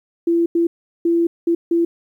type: tone bursts at uneven times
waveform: sine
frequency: 337.9 Hz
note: E4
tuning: 43 cents sharp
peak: -13 dBFS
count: 5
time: 0.27-0.46 / 0.55-0.67 / 1.05-1.27 / 1.47-1.55 / 1.71-1.85 s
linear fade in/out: 5 ms
effects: 9-bit